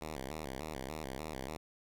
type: tone with vibrato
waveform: 5% pulse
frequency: 71.6 Hz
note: D2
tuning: 43 cents flat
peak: -29 dBFS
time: 0.01-1.57 s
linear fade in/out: 5 ms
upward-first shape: square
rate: 3.4 Hz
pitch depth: 150 cents each way
effects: none